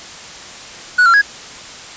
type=tone with pitch steps; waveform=triangle; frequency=1470 / 1370 / 1659 Hz; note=F#6 / F6 / G#6; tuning=-12 / -34 / -2 cents; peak=-5 dBFS; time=0.98-1.217 s; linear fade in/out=10 ms; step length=79 ms; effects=white hiss -33 dBFS RMS until 1.96 s + resampled to 16000 Hz